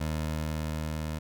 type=tone with level ramp; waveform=20% pulse; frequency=77.78 Hz; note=D#2; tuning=in tune; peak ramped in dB=-24 to -27 dBFS; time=0-1.19 s; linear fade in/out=10 ms; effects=none